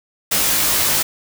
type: noise with comb filter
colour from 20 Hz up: white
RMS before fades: -17 dBFS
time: 0.31-1.03 s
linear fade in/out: 10 ms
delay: 18 ms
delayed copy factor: -1
effects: none